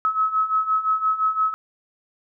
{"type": "beating tone pair", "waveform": "sine", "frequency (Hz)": [1284, 1289.8], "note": ["E6", "E6"], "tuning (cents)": [-46, -38], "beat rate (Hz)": 5.8, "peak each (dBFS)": [-24, -20], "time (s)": [0.05, 1.54], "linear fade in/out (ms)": 0, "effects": []}